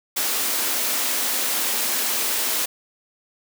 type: high-pass noise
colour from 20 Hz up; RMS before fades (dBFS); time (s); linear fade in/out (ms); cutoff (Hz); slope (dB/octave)
white; -23; 0.16-2.66; 10; 210; 96
effects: none